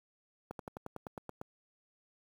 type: slowing click train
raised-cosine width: 1 ms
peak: -27 dBFS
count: 10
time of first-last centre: 0.51-1.414 s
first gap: 82 ms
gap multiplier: 1.05
effects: high-pass 80 Hz 12 dB/octave + 9-bit